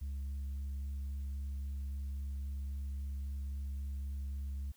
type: tone with vibrato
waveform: sine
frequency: 69 Hz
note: C#2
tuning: 7 cents flat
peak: -34 dBFS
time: 0.01-4.72 s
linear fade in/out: 10 ms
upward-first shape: sine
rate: 3.7 Hz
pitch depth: 9 cents each way
effects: tanh soft clip ceiling -36 dBFS + white hiss -68 dBFS RMS until 4.76 s